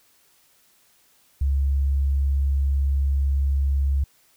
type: tone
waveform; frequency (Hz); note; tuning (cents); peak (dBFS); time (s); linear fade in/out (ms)
sine; 69; C#2; -7; -18; 1.41-4.04; 5
effects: white hiss -60 dBFS RMS until 4.36 s